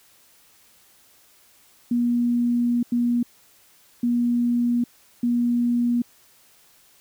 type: tone bursts at uneven times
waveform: sine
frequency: 240 Hz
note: B3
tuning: 49 cents flat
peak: -18 dBFS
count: 4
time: 1.91-2.83 / 2.92-3.23 / 4.03-4.84 / 5.23-6.02 s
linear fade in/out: 5 ms
effects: white hiss -56 dBFS RMS until 7 s